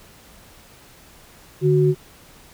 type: tone pair together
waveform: sine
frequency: 147.82 / 369.7 Hz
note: D3 / F#4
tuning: +12 / -1 cents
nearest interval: octave + major third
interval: 1587 cents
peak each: -16 dBFS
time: 1.61-1.95 s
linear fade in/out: 50 ms
effects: pink hiss -48 dBFS RMS until 2.53 s